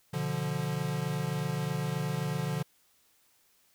square chord, B diminished, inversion none, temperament equal, 123.47 / 146.83 / 174.61 Hz, B2 / D3 / F3, 0 / 0 / 0 cents, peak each -38 / -33 / -36 dBFS, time 0.13-2.63 s, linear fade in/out 10 ms, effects white hiss -67 dBFS RMS until 3.74 s

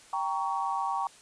sine chord, G diminished, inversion none, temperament equal with one note detuned, 784 / 932.3 / 1121 Hz, G5 / Bb5 / Db6, 0 / 0 / +19 cents, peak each -32 dBFS, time 0.13-1.07 s, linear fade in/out 2 ms, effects white hiss -54 dBFS RMS until 1.21 s + resampled to 22050 Hz

